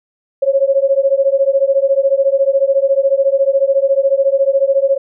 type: beating tone pair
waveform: sine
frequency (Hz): 540 / 554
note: C#5 / C#5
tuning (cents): -45 / -1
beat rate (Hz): 14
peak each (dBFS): -13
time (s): 0.42-4.98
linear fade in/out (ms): 10
effects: none